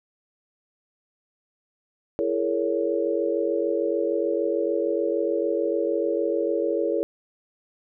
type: chord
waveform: sine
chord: A# half-diminished seventh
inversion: second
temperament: just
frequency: 335.6 / 419.5 / 466.2 / 559.4 Hz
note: E4 / G#4 / A#4 / C#5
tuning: +31 / +17 / 0 / +16 cents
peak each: -27 dBFS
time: 2.19-7.03 s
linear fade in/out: 0 ms
effects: none